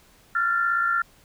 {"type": "tone cluster", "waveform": "sine", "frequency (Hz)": [1379, 1436, 1763], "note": ["F6", "F6", "A6"], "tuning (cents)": [-22, 48, 3], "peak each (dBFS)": [-21, -30, -28], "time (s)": [0.35, 1.02], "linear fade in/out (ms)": 5, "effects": ["pink hiss -56 dBFS RMS until 1.24 s"]}